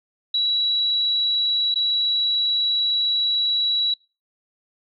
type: tone with dropouts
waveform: sine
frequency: 3909 Hz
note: B7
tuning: 19 cents flat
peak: -18 dBFS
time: 0.34-3.94 s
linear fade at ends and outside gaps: 5 ms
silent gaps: 1.743-1.757 s
effects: noise-tail reverb RT60 0.3 s tail -22 dB re dry